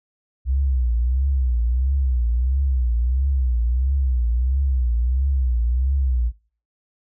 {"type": "tone with vibrato", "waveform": "sine", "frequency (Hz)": 63.1, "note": "B1", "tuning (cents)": 38, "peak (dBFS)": -17, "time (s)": [0.45, 6.32], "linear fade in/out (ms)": 50, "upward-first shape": "triangle", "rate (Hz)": 1.5, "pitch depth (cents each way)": 170, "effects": ["noise-tail reverb RT60 0.4 s tail -20 dB re dry"]}